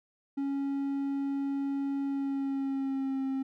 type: tone with pitch glide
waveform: triangle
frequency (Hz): 277.2 to 267.4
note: C#4 to C4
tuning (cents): 0 to +38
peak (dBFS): -27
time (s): 0.37-3.43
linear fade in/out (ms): 10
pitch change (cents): -62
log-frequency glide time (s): 2.05-3.24
effects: none